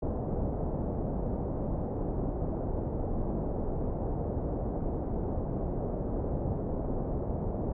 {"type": "low-pass noise", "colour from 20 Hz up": "pink", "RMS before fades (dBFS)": -32, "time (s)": [0.02, 7.73], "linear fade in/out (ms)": 10, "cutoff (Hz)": 700, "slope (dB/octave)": 24, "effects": []}